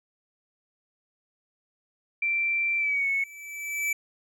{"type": "tone with pitch glide", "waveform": "sine", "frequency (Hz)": [2349, 2204], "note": ["D7", "C#7"], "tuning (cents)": [0, -11], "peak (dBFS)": -23, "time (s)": [2.22, 3.24], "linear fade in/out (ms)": 5, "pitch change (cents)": -111, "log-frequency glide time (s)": [2.78, 3.08]}
{"type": "tone with exponential growth", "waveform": "square", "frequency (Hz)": 2313, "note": "D7", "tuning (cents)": -27, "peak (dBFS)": -24, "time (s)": [2.68, 3.93], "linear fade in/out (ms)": 5, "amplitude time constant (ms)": 270}
{"effects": []}